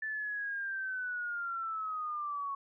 sine linear sweep, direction down, 1760 to 1103 Hz, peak -34 dBFS, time 0.02-2.55 s, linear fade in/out 5 ms, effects none

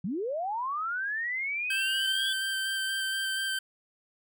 sine linear sweep, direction up, 158.1 to 3438 Hz, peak -29 dBFS, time 0.04-2.33 s, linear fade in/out 5 ms
25% pulse tone with vibrato, 1562 Hz, G6, 7 cents flat, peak -25 dBFS, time 1.7-3.59 s, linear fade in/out 5 ms, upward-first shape square, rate 4.2 Hz, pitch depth 9 cents each way
effects none

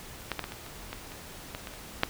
clicks, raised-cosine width 0.3 ms, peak -13 / -14 / -19 / -23 / -28 / -19 / -28 / -19 / -22 / -30 / -6 dBFS, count 11, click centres 0.317 / 0.393 / 0.441 / 0.521 / 0.664 / 0.93 / 1.119 / 1.549 / 1.672 / 1.738 / 2.034 s, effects pink hiss -45 dBFS RMS until 2.09 s

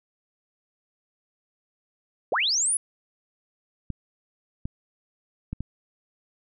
sine linear sweep, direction up, 349.2 to 10548 Hz, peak -21 dBFS, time 2.32-2.77 s, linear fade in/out 2 ms
clicks, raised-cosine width 5 ms, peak -18 dBFS, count 4, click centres 3.903 / 4.655 / 5.53 / 5.606 s
effects none

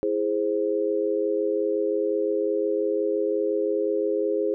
sine chord, E augmented, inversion none, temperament equal, 329.6 / 415.3 / 523.3 Hz, E4 / G#4 / B#4, 0 / 0 / 0 cents, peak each -28 / -24 / -27 dBFS, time 0.03-4.54 s, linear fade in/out 0 ms, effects none

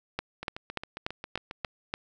two click trains, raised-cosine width 0.3 ms, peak -14 / -21 dBFS, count 7 / 10, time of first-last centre 0.19-1.939 / 0.43-1.646 s, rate 3.43 / 7.4 Hz, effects none

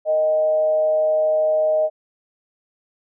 sine tone with frequency modulation, 622.3 Hz, D#5, in tune, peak -15 dBFS, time 0.05-1.9 s, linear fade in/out 50 ms, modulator 166 Hz, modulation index 0.26, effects none

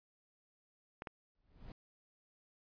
clicks, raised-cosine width 0.5 ms, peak -28 dBFS, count 2, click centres 1.021 / 1.072 s
brown noise with exponential growth, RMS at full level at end -45 dBFS, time 1.35-1.72 s, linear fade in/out 1 ms, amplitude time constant 79 ms
effects resampled to 11025 Hz

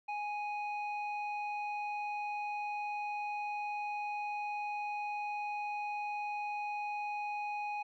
square tone with low-pass filter, 830.6 Hz, G#5, in tune, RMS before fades -38 dBFS, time 0.08-7.83 s, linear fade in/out 10 ms, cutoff 2000 Hz, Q 6.4, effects none

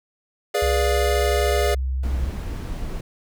square chord, G# diminished seventh, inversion none, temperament equal with one note detuned, 415.3 / 488.5 / 587.3 / 698.5 Hz, G#4 / B4 / D5 / F5, 0 / -19 / 0 / 0 cents, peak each -24 / -28 / -25 / -27 dBFS, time 0.54-1.75 s, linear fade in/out 10 ms
sine tone, 65.2 Hz, C2, 5 cents flat, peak -21 dBFS, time 0.62-2.3 s, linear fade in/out 5 ms
brown noise, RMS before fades -29 dBFS, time 2.03-3.01 s, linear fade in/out 5 ms
effects none

